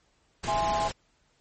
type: noise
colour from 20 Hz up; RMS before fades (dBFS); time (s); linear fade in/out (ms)
pink; -34; 0.43-0.92; 10
type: chord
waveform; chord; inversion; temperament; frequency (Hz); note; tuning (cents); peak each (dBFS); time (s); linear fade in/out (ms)
sine; E augmented; none; equal; 659.3 / 830.6 / 1046.5; E5 / G#5 / B#5; 0 / 0 / 0; -31 / -26 / -32; 0.47-0.89; 20
effects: pink hiss -68 dBFS RMS until 1.4 s + MP3 32 kbps